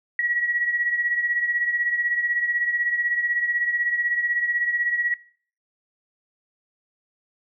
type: beating tone pair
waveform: sine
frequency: 1918 / 1934 Hz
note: A#6 / B6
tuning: +49 / -37 cents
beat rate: 16 Hz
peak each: -21 / -29 dBFS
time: 0.19-5.14 s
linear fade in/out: 2 ms
effects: noise-tail reverb RT60 0.5 s tail -22 dB re dry